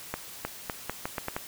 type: accelerating click train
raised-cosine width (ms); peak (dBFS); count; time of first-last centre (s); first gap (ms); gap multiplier
0.5; -15; 8; 0.14-1.365; 310; 0.8
effects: white hiss -44 dBFS RMS until 1.47 s